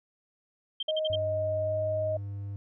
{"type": "tone bursts", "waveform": "sine", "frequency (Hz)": 3161, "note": "G7", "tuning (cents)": 14, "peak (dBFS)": -29, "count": 5, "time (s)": [0.8, 1.157], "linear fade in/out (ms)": 5, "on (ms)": 29, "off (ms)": 53}
{"type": "tone", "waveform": "sine", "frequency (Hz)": 625, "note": "D#5", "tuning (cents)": 8, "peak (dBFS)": -27, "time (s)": [0.88, 2.17], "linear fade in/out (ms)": 5}
{"type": "tone with pitch glide", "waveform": "triangle", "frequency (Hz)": [98, 100.23], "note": ["G2", "G2"], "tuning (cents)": [0, 39], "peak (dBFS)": -32, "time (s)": [1.1, 2.56], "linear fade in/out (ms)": 0, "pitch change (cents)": 39, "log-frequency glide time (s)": [1.64, 1.74]}
{"effects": []}